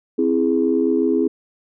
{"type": "chord", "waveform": "sine", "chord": "C augmented", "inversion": "none", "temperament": "equal", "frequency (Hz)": [261.6, 329.6, 415.3], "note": ["C4", "E4", "G#4"], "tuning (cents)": [0, 0, 0], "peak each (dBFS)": -19, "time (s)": [0.18, 1.28], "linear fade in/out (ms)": 10, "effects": ["tanh soft clip ceiling -5 dBFS"]}